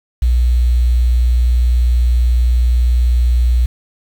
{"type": "tone with quantisation", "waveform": "sine", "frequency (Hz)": 60.4, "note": "B1", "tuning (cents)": -38, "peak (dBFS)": -9, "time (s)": [0.22, 3.66], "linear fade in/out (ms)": 5, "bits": 6, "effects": []}